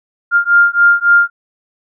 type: beating tone pair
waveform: sine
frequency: 1400 / 1403.6 Hz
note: F6 / F6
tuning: +4 / +8 cents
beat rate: 3.6 Hz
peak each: -10 dBFS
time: 0.31-1.3 s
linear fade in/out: 50 ms
effects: none